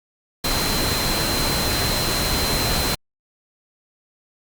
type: tone in noise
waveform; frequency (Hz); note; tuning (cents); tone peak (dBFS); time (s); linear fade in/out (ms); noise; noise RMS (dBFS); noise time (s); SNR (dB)
sine; 4100; C8; -36; -26; 0.44-2.95; 5; pink; -22; 0.44-2.95; -7
effects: Opus 48 kbps